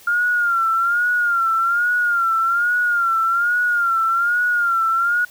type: tone with vibrato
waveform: sine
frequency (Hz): 1396.9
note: F6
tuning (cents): 0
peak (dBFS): -15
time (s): 0.07-5.25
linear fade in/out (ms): 5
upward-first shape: sine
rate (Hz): 1.2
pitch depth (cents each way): 78
effects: white hiss -46 dBFS RMS until 5.3 s